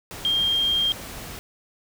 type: tone in noise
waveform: sine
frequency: 3205 Hz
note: G7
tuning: 38 cents sharp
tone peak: -19 dBFS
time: 0.25-0.92 s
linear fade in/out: 0 ms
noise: pink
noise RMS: -37 dBFS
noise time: 0.11-1.39 s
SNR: +15 dB
effects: none